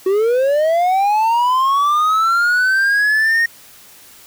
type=linear sweep; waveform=triangle; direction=up; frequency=369.5 to 1864.7 Hz; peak=-10 dBFS; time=0.06-3.46 s; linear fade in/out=5 ms; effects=white hiss -43 dBFS RMS until 4.26 s